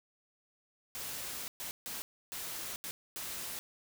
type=noise bursts at uneven times; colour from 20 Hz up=white; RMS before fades=-41 dBFS; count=6; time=0.95-1.48 / 1.6-1.71 / 1.86-2.02 / 2.32-2.76 / 2.84-2.91 / 3.16-3.59 s; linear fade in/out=0 ms; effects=none